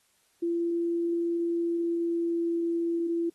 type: tone with pitch glide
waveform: sine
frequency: 340 to 337.3 Hz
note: F4 to E4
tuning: -46 to +40 cents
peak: -25 dBFS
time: 0.42-3.3 s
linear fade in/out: 10 ms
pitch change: -14 cents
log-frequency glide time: 1.32-2.6 s
effects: white hiss -68 dBFS RMS until 3.34 s + AAC 32 kbps